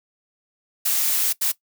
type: noise bursts at uneven times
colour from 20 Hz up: blue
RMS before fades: -21 dBFS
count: 2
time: 0.85-1.33 / 1.41-1.52 s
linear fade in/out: 10 ms
effects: noise-tail reverb RT60 0.1 s tail -18 dB re dry